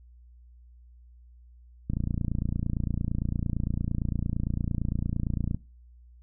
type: click train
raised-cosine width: 5 ms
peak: -16 dBFS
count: 106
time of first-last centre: 1.9-5.546 s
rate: 28.8 Hz
effects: noise-tail reverb RT60 0.3 s tail -19 dB re dry + added 60 Hz sine -50 dBFS peak until 6.22 s